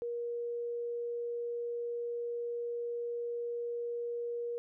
sine tone, 474.5 Hz, A#4, 31 cents sharp, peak -34 dBFS, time 0.02-4.58 s, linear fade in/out 0 ms, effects none

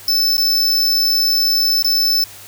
square tone with dropouts, 5274 Hz, E8, in tune, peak -13 dBFS, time 0.08-2.24 s, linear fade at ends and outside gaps 2 ms, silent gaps 0.369-0.379 / 1.825-1.845 s, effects added 99 Hz sine -48 dBFS peak until 2.47 s + white hiss -38 dBFS RMS until 2.47 s

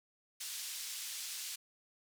pink band-pass noise, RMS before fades -43 dBFS, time 0.4-1.56 s, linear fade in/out 10 ms, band 3800 to 12000 Hz, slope 12 dB/octave, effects none

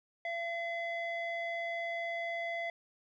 square tone with low-pass filter, 679 Hz, F5, 49 cents flat, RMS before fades -37 dBFS, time 0.25-2.7 s, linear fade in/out 2 ms, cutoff 2400 Hz, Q 4.5, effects none

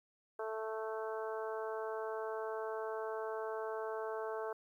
harmonic tone, 220 Hz, A3, in tune, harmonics 2 / 3 / 4 / 5 / 6 / 7, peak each -40 / -44 / -46 / -48 / -50 / -51 dBFS, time 0.39-4.53 s, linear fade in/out 5 ms, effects 12-bit

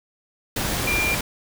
sine tone in noise, 2383 Hz, D7, 25 cents sharp, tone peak -21 dBFS, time 0.87-1.15 s, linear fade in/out 5 ms, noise pink, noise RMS -25 dBFS, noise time 0.56-1.21 s, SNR +1 dB, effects none

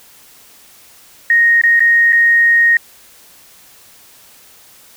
sine tone with dropouts, 1864.7 Hz, A#6, in tune, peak -7 dBFS, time 1.3-2.77 s, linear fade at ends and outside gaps 2 ms, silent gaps 1.615-1.636 / 1.795-1.804 / 2.124-2.129 s, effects white hiss -44 dBFS RMS until 4.96 s

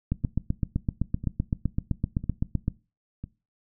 two click trains, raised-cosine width 5 ms, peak -22 / -12 dBFS, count 4 / 21, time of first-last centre 0.24-3.24 / 0.12-2.681 s, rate 1 / 7.81 Hz, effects noise-tail reverb RT60 0.3 s tail -20 dB re dry

